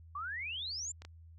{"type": "exponential sweep", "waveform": "sine", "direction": "up", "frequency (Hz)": [1108.7, 7459], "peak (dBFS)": -37, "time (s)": [0.15, 0.92], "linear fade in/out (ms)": 5}
{"type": "clicks", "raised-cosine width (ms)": 0.2, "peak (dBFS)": [-32, -31], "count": 2, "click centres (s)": [1.02, 1.05]}
{"effects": ["added 82 Hz sine -52 dBFS peak until 1.38 s"]}